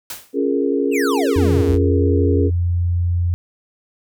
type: noise with exponential decay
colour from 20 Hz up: white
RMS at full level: -26 dBFS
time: 0.1-0.37 s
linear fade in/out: 2 ms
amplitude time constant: 57 ms
type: chord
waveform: sine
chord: Bb minor seventh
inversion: first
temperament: equal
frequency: 277.2 / 349.2 / 415.3 / 466.2 Hz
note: Db4 / F4 / Ab4 / Bb4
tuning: 0 / 0 / 0 / 0 cents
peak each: -19 / -24 / -20 / -23 dBFS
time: 0.33-2.51 s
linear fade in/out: 50 ms
type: exponential sweep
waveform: square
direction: down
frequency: 2905 to 45.32 Hz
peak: -22 dBFS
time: 0.91-1.79 s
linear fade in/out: 50 ms
type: tone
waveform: sine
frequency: 87.31 Hz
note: F2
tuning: in tune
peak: -15 dBFS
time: 1.36-3.34 s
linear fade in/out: 0 ms
effects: none